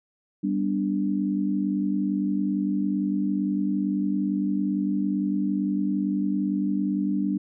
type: chord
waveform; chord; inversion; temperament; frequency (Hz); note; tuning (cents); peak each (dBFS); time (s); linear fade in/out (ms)
sine; G major; none; equal; 196 / 246.9 / 293.7; G3 / B3 / D4; 0 / 0 / 0; -25 / -31 / -26; 0.43-7.38; 10
effects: none

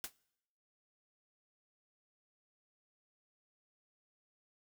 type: noise with exponential decay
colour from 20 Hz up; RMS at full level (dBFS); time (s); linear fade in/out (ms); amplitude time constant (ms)
white; -37; 0.04-0.13; 1; 18
effects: noise-tail reverb RT60 0.8 s tail -23 dB re dry

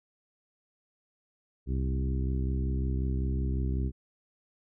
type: harmonic tone with a mistuned harmonic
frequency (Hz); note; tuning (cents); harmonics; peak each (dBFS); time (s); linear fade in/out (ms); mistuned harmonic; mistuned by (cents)
65.41; C2; 0; 1 / 2 / 3 / 4 / 5 / 6; -28 / -34 / -38 / -40 / -42 / -44; 1.66-3.92; 50; 1; +38
effects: none

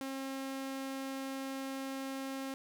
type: tone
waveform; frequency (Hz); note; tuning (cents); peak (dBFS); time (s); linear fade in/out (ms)
sawtooth; 268.8; C4; +47; -34; 0.01-2.54; 0
effects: none

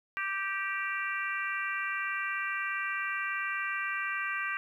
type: harmonic tone with a mistuned harmonic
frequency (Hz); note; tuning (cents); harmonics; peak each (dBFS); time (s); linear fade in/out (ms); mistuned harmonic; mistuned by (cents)
391.7; G4; -1; 3 / 4 / 5 / 6 / 7; -37 / -35 / -37 / -38 / -41; 0.17-4.57; 0; 5; -19
effects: 11-bit

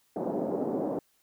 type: band-pass noise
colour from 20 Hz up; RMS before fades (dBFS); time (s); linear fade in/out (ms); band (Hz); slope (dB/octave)
pink; -31; 0.16-0.99; 2; 210 to 680; 24
effects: white hiss -69 dBFS RMS until 1.22 s

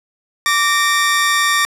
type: tone pair together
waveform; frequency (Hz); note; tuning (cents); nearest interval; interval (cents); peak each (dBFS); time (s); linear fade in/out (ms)
sawtooth; 1166 / 1838.1; D6 / A#6; -13 / -25; minor sixth; 788; -12; 0.46-1.65; 0
effects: low-pass 12000 Hz 12 dB/octave

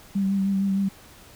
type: tone with vibrato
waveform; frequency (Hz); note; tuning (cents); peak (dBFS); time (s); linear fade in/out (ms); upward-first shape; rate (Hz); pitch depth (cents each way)
sine; 195.4; G3; -5; -20; 0.15-0.89; 10; sine; 6.5; 25
effects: pink hiss -49 dBFS RMS until 1.35 s

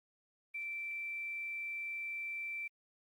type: tone with quantisation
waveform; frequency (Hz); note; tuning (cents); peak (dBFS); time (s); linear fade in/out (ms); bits
sine; 2338; D7; -8; -38; 0.54-2.68; 10; 11
effects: Opus 32 kbps

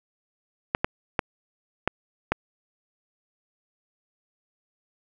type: clicks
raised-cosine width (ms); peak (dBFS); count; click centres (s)
0.5; -6; 5; 0.749 / 0.845 / 1.192 / 1.876 / 2.32
effects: none

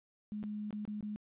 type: tone with dropouts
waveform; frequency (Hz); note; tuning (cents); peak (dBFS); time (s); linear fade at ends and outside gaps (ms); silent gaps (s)
sine; 210; G#3; +19; -37; 0.32-1.16; 0; 0.429-0.438 / 0.707-0.728 / 0.852-0.877 / 1.008-1.027
effects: resampled to 8000 Hz + 12-bit

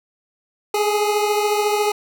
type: beating tone pair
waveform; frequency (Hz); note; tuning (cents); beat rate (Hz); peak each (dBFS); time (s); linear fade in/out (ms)
25% pulse; 415.3 / 429.3; G#4 / A4; 0 / -43; 14; -14 / -21; 0.74-1.92; 5
effects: none

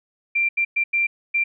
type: tone bursts at uneven times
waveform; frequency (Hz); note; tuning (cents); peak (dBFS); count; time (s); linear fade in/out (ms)
sine; 2366; D7; +12; -17; 5; 0.35-0.49 / 0.57-0.65 / 0.76-0.84 / 0.93-1.07 / 1.34-1.44; 10
effects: none

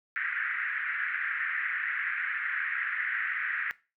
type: band-pass noise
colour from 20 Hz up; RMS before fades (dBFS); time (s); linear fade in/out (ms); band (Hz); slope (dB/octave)
white; -32; 0.16-3.71; 0; 1500 to 2000; 48
effects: noise-tail reverb RT60 0.3 s tail -19 dB re dry

